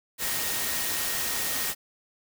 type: tone in noise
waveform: sine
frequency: 1864.7 Hz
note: A#6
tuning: in tune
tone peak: -39 dBFS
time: 0.18-1.75 s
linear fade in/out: 50 ms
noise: white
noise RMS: -29 dBFS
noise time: 0.18-1.75 s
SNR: -13 dB
effects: none